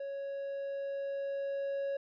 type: tone with level ramp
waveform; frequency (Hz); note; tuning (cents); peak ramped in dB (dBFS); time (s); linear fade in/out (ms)
triangle; 554.4; C#5; 0; -35 to -30; 0-1.97; 5
effects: resampled to 11025 Hz